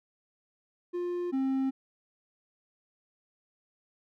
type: tone pair in turn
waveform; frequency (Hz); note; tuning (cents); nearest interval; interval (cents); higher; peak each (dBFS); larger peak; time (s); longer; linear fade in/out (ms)
triangle; 352.7 / 266.4; F4 / C4; +17 / +31; perfect fourth; 486; first; -28 / -24; second; 0.93-1.32 / 1.32-1.71; neither; 20
effects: none